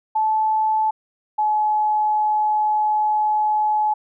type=tone pair in turn; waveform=sine; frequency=869 / 851.6 Hz; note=A5 / G#5; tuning=-22 / +43 cents; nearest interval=unison; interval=35 cents; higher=first; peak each=-16 dBFS; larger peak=neither; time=0.15-0.91 / 1.38-3.94 s; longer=second; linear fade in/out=10 ms; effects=none